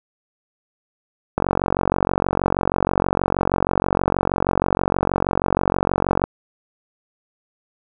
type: click train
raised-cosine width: 1 ms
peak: -3 dBFS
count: 226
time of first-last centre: 1.38-6.24 s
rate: 46.3 Hz
effects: none